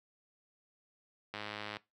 click train, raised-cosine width 0.3 ms, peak -24 dBFS, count 46, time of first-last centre 1.34-1.769 s, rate 105 Hz, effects noise-tail reverb RT60 0.2 s tail -19 dB re dry + high-pass 100 Hz 12 dB/octave

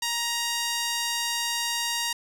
sawtooth tone with band-pass filter, 940 Hz, A#5, 14 cents sharp, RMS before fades -28 dBFS, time 0.02-2.13 s, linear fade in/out 5 ms, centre 5900 Hz, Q 0.69, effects 8-bit

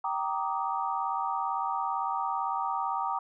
sine chord, Eb major seventh, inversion first, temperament just, 777.8 / 933.4 / 1166.7 / 1244.5 Hz, G5 / Bb5 / D6 / Eb6, -14 / +2 / -12 / 0 cents, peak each -33 / -32 / -34 / -36 dBFS, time 0.04-3.19 s, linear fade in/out 5 ms, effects none

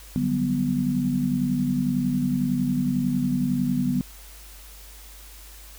sine chord, G major seventh, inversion second, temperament equal, 146.83 / 185 / 196 / 246.9 Hz, D3 / F#3 / G3 / B3, 0 / 0 / 0 / 0 cents, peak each -28 / -29 / -29 / -23 dBFS, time 0.16-4.01 s, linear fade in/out 0 ms, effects added 50 Hz sine -44 dBFS peak until 5.78 s + white hiss -47 dBFS RMS until 5.78 s

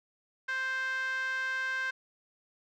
5% pulse tone with band-pass filter, 523.3 Hz, C5, in tune, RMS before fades -33 dBFS, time 0.48-1.91 s, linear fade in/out 10 ms, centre 1500 Hz, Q 5.5, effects none

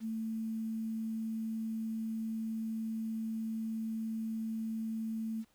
sine tone with quantisation, 222.4 Hz, A3, 19 cents sharp, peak -34 dBFS, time 0-5.45 s, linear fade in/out 50 ms, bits 10, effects pink hiss -71 dBFS RMS until 5.54 s

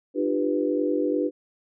sine chord, G dominant seventh, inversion second, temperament equal with one note detuned, 300.4 / 349.2 / 392 / 493.9 Hz, D4 / F4 / G4 / B4, +39 / 0 / 0 / 0 cents, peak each -25 / -29 / -28 / -27 dBFS, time 0.14-1.31 s, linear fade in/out 50 ms, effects none

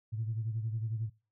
sine beating tone pair, 110.3 / 121.3 Hz, A2 / B2, +5 / -31 cents, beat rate 11 Hz, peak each -32 / -40 dBFS, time 0.12-1.1 s, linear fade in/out 20 ms, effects noise-tail reverb RT60 0.3 s tail -21 dB re dry + tanh soft clip ceiling -25 dBFS

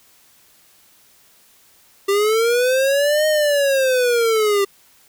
square linear two-way sweep, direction up then down, 392 to 621 to 392 Hz, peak -15 dBFS, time 2.08-4.65 s, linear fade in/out 10 ms, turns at 3.27 s, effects white hiss -53 dBFS RMS until 5.08 s

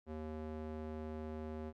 square tone with band-pass filter, 77.78 Hz, D#2, in tune, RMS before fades -44 dBFS, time 0.06-1.73 s, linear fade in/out 50 ms, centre 380 Hz, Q 0.83, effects none

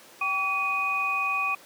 sine tone cluster, 777 / 1137 / 2486 Hz, G5 / C#6 / D#7, -16 / +44 / -2 cents, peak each -35 / -28 / -26 dBFS, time 0.21-1.55 s, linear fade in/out 5 ms, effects pink hiss -50 dBFS RMS until 1.65 s + high-pass 300 Hz 12 dB/octave

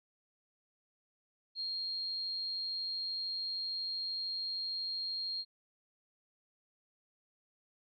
sine tone, 4231 Hz, C8, 19 cents sharp, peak -35 dBFS, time 1.55-5.45 s, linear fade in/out 50 ms, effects none

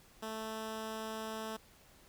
10% pulse tone, 220 Hz, A3, in tune, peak -31 dBFS, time 0.22-1.57 s, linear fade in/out 10 ms, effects pink hiss -62 dBFS RMS until 2.08 s

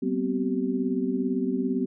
sine tone cluster, 191.5 / 241.3 / 259 / 383.9 Hz, G3 / B3 / C4 / G4, -40 / -40 / -17 / -36 cents, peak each -31 / -29 / -27 / -31 dBFS, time 0.02-1.86 s, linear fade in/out 10 ms, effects none

